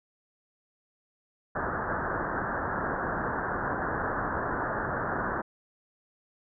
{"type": "low-pass noise", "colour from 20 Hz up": "white", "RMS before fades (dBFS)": -31, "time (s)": [1.55, 5.42], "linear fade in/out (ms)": 10, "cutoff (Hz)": 1700, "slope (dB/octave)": 96, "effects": []}